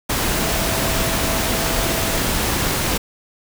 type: tone in noise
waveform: sine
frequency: 659.3 Hz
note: E5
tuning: in tune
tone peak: -29 dBFS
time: 0.38-2.2 s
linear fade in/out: 10 ms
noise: pink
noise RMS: -20 dBFS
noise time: 0.09-2.98 s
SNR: -12 dB
effects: none